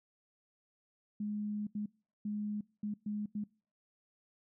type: tone bursts at uneven times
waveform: sine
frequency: 208.9 Hz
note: G#3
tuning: 10 cents sharp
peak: -34 dBFS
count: 6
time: 1.2-1.67 / 1.75-1.86 / 2.25-2.61 / 2.83-2.94 / 3.06-3.26 / 3.35-3.44 s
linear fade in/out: 5 ms
effects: noise-tail reverb RT60 0.4 s tail -24 dB re dry